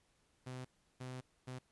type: tone bursts at uneven times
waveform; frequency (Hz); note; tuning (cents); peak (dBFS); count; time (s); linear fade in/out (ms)
sawtooth; 127.8; C3; -40; -40; 3; 0.46-0.65 / 1-1.21 / 1.47-1.59; 10
effects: pink hiss -75 dBFS RMS until 1.71 s + resampled to 24000 Hz